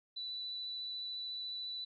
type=tone with vibrato; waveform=sine; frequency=3970 Hz; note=B7; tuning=8 cents sharp; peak=-39 dBFS; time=0.16-1.85 s; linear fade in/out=10 ms; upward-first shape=triangle; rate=14 Hz; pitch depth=13 cents each way; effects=none